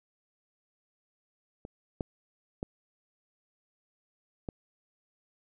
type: clicks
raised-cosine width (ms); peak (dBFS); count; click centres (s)
2; -28 / -18 / -20 / -22; 4; 1.651 / 2.008 / 2.629 / 4.488
effects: none